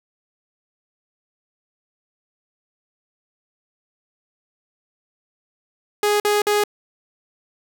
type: tone bursts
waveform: sawtooth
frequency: 415.3 Hz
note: G#4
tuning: in tune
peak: -12 dBFS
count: 3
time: 6.03-6.638 s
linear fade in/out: 2 ms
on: 170 ms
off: 49 ms
effects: none